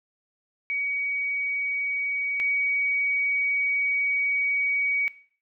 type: tone pair in turn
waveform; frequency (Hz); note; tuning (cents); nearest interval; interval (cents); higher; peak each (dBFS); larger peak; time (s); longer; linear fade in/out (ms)
sine; 2258 / 2258; C#7 / C#7; +31 / +31; unison; 0; neither; -25 / -22; second; 0.7-2.4 / 2.4-5.08; second; 0
effects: noise-tail reverb RT60 0.5 s tail -18 dB re dry